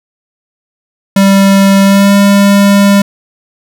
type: tone with pitch glide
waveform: square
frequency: 196 to 200.1 Hz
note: G3 to G3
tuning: 0 to +36 cents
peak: -4 dBFS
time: 1.16-3.02 s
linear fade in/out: 5 ms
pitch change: +36 cents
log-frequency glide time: 1.82-2.14 s
effects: none